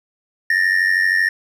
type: ring-modulated tone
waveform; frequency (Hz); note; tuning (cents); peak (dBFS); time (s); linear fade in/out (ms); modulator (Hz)
triangle; 1820; A#6; -42; -9; 0.5-1.29; 2; 46.4
effects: none